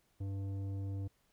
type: tone with tanh clipping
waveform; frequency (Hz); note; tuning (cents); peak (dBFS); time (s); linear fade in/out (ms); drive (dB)
triangle; 98; G2; 0; -38; 0.2-1.08; 10; 15
effects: pink hiss -74 dBFS RMS until 1.32 s